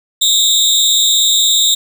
30% pulse tone with amplitude modulation, 3709 Hz, A#7, 9 cents flat, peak -3 dBFS, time 0.21-1.75 s, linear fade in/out 10 ms, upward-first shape sine, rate 263 Hz, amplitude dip 80%, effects 7-bit

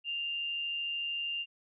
sine tone with amplitude modulation, 2794 Hz, F7, in tune, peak -31 dBFS, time 0.04-1.46 s, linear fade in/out 50 ms, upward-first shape sine, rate 153 Hz, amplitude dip 30%, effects none

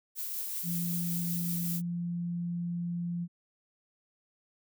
violet noise with tremolo, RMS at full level -35 dBFS, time 0.15-1.82 s, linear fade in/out 50 ms, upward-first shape triangle, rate 5.3 Hz, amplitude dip 30%
sine tone, 172.9 Hz, F3, 17 cents flat, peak -31 dBFS, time 0.63-3.28 s, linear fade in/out 50 ms
effects none

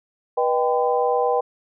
sine tone cluster, 488.2 / 616 / 785 / 1014 Hz, B4 / D#5 / G5 / B5, -20 / -17 / +2 / +45 cents, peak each -20 / -26 / -22 / -27 dBFS, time 0.37-1.41 s, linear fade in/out 10 ms, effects none

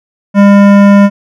sine tone with hard clipping, 201 Hz, G3, 44 cents sharp, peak -3 dBFS, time 0.34-1.1 s, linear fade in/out 50 ms, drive 16 dB, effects none

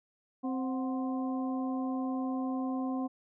harmonic tone with a mistuned harmonic, 261.6 Hz, C4, in tune, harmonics 1 / 2 / 3 / 4, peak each -31 / -43 / -41 / -44 dBFS, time 0.43-3.08 s, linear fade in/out 20 ms, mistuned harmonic 3, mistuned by -95 cents, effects none

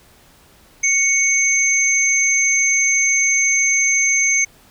sine tone pair together, 2217 / 6286 Hz, C#7 / G8, 0 / +4 cents, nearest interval octave + tritone, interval 1804 cents, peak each -16 dBFS, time 0.83-4.45 s, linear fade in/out 10 ms, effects pink hiss -50 dBFS RMS until 4.7 s

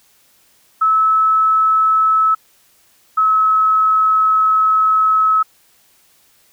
sine tone pair in turn, 1300 / 1289.5 Hz, E6 / E6, -24 / -39 cents, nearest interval unison, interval 15 cents, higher first, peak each -10 dBFS, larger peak neither, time 0.81-2.35 / 3.17-5.43 s, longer second, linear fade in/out 10 ms, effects white hiss -54 dBFS RMS until 6.52 s

